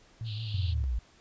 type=tone with vibrato; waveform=sine; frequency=109.1 Hz; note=A2; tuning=14 cents flat; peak=-33 dBFS; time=0.21-0.84 s; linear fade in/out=0 ms; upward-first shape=sine; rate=5.9 Hz; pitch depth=70 cents each way
type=band-pass noise; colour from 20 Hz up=white; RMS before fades=-45 dBFS; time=0.24-0.75 s; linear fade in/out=50 ms; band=2700 to 4500 Hz; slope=96 dB/octave
type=linear sweep; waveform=sine; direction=down; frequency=98 to 53.8 Hz; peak=-27 dBFS; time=0.54-0.99 s; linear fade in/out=5 ms
effects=pink hiss -60 dBFS RMS until 1.2 s + resampled to 16000 Hz